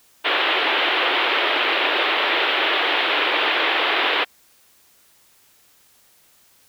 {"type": "band-pass noise", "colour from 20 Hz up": "white", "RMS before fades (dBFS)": -20, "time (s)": [0.24, 4.25], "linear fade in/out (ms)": 20, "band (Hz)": [310, 3500], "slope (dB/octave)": 48, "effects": ["white hiss -56 dBFS RMS until 6.68 s"]}